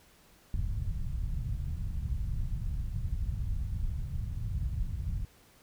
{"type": "low-pass noise", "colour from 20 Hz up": "pink", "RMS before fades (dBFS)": -33, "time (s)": [0.54, 5.25], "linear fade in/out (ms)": 2, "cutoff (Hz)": 130, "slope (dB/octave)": 24, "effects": ["pink hiss -61 dBFS RMS until 5.62 s"]}